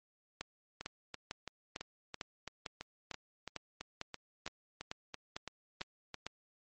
two click trains, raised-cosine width 0.2 ms, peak -21 / -24 dBFS, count 14 / 17, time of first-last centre 0.41-6.266 / 0.81-6.143 s, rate 2.22 / 3 Hz, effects MP3 32 kbps

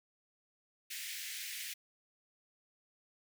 pink high-pass noise, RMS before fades -43 dBFS, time 0.9-1.74 s, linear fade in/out 10 ms, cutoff 1800 Hz, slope 48 dB/octave, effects none

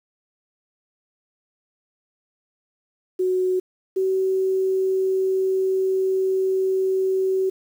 sine tone pair in turn, 369.6 / 379.6 Hz, F#4 / F#4, -2 / +44 cents, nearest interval unison, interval 46 cents, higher second, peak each -18 dBFS, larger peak neither, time 3.19-3.6 / 3.96-7.5 s, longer second, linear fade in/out 10 ms, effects 8-bit

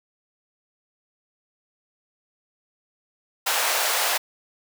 pink high-pass noise, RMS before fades -23 dBFS, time 3.46-4.18 s, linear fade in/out 10 ms, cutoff 610 Hz, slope 24 dB/octave, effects none

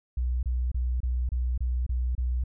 sine tone bursts, 61.74 Hz, B1, in tune, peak -24 dBFS, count 8, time 0.17-2.439 s, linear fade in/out 5 ms, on 260 ms, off 27 ms, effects none

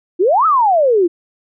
sine exponential two-way sweep, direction up then down, 328 to 1334 to 328 Hz, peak -9 dBFS, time 0.19-1.08 s, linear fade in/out 20 ms, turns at 0.46 s, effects none

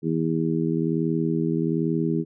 harmonic tone, 81.2 Hz, E2, 26 cents flat, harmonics 2 / 3 / 4 / 5, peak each -25 / -27 / -26 / -29 dBFS, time 0.02-2.25 s, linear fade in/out 50 ms, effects none

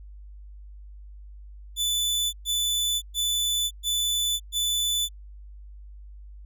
sawtooth tone bursts, 3491 Hz, A7, 14 cents flat, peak -20 dBFS, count 5, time 1.76-5.09 s, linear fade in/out 50 ms, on 570 ms, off 120 ms, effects added 50 Hz sine -41 dBFS peak until 6.45 s

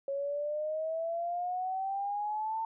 sine exponential sweep, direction up, 549 to 902 Hz, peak -31 dBFS, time 0.08-2.65 s, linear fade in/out 2 ms, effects none

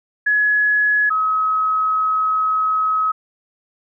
sine tone pair in turn, 1690 / 1277.1 Hz, G#6 / D#6, +30 / +45 cents, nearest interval perfect fourth, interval 485 cents, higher first, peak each -13 / -15 dBFS, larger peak first, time 0.26-1.1 / 1.1-3.12 s, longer second, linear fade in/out 10 ms, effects none

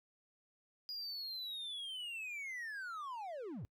triangle linear sweep, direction down, 4915 to 79.8 Hz, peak -40 dBFS, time 0.89-3.65 s, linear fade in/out 0 ms, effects noise-tail reverb RT60 0.1 s tail -26 dB re dry

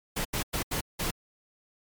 pink noise bursts at uneven times, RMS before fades -30 dBFS, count 5, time 0.16-0.25 / 0.33-0.43 / 0.53-0.63 / 0.71-0.81 / 0.99-1.11 s, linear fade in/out 10 ms, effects MP3 96 kbps

